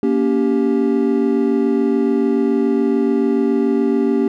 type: chord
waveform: triangle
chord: G diminished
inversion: first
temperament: just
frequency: 235.2 / 282.2 / 392 Hz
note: Bb3 / Db4 / G4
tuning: +16 / +31 / 0 cents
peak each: -16 dBFS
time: 0.03-4.28 s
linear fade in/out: 2 ms
effects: none